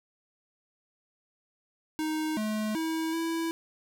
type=tone with pitch steps; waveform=square; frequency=311.8 / 214.8 / 322.2 / 329.3 Hz; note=D#4 / A3 / E4 / E4; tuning=+4 / -41 / -39 / -2 cents; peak=-29 dBFS; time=1.99-3.51 s; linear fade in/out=0 ms; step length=380 ms; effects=none